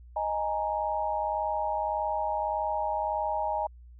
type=chord; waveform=sine; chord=D# suspended fourth; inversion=none; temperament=equal; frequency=622.3 / 830.6 / 932.3 Hz; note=D#5 / G#5 / A#5; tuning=0 / 0 / 0 cents; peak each=-32 / -30 / -32 dBFS; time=0.16-3.67 s; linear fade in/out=5 ms; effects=added 60 Hz sine -47 dBFS peak until 3.99 s